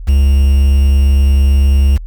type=tone with quantisation; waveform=triangle; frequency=68.9 Hz; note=C#2; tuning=10 cents flat; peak=-4 dBFS; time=0.07-1.98 s; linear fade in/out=20 ms; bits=5; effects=added 40 Hz sine -23 dBFS peak until 2.06 s